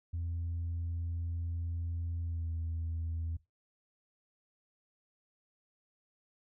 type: tone with pitch glide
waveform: sine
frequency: 84.6 to 82.19 Hz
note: E2 to E2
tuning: +45 to -5 cents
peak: -32 dBFS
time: 0.13-3.37 s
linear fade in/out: 10 ms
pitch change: -50 cents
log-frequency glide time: 2.22-2.5 s
effects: noise-tail reverb RT60 0.2 s tail -19 dB re dry + tanh soft clip ceiling -31 dBFS